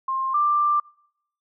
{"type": "tone pair in turn", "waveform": "sine", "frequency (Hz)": [1060, 1183], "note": ["C6", "D6"], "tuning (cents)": [22, 12], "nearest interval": "major second", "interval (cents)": 190, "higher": "second", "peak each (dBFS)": [-22, -17], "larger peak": "second", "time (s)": [[0.08, 0.34], [0.34, 0.8]], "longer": "second", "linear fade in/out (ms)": 5, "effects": ["noise-tail reverb RT60 0.7 s tail -26 dB re dry"]}